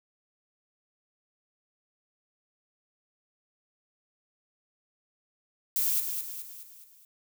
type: noise with echo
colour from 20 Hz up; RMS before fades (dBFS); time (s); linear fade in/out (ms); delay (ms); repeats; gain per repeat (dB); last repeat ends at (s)
violet; -27; 5.76-6; 2; 210; 5; -6; 7.05
effects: none